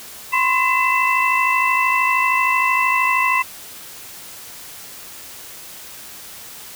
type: tone cluster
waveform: sine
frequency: 1014 / 1067 / 2027 / 2660 Hz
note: B5 / C6 / B6 / E7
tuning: +45 / +34 / +45 / +15 cents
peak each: -20 dBFS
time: 0.32-3.43 s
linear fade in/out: 20 ms
effects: white hiss -37 dBFS RMS until 6.75 s